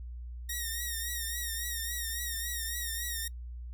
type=tone with vibrato; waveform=5% pulse; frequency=1864.7 Hz; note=A#6; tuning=in tune; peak=-24 dBFS; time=0.49-3.28 s; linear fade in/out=5 ms; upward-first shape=triangle; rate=3.6 Hz; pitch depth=72 cents each way; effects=noise-tail reverb RT60 0.1 s tail -24 dB re dry + added 60 Hz sine -39 dBFS peak until 3.73 s